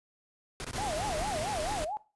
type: noise bursts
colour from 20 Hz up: pink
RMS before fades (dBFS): -38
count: 3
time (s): 0.6-0.777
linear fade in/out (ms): 0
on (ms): 45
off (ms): 21
type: noise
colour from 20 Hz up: pink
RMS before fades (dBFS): -36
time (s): 0.75-1.85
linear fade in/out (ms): 10
type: tone with vibrato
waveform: sine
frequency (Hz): 720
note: F#5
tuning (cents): -47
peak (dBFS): -32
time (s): 0.78-1.97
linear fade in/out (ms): 0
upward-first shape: sine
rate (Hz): 4.5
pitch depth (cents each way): 300
effects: noise-tail reverb RT60 0.3 s tail -17 dB re dry + resampled to 24000 Hz